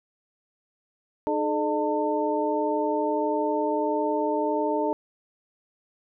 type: tone cluster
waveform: sine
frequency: 305.2 / 426.7 / 605 / 897 Hz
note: D#4 / G#4 / D#5 / A5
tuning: -33 / +47 / -49 / +33 cents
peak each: -28 dBFS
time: 1.27-4.93 s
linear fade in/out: 0 ms
effects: none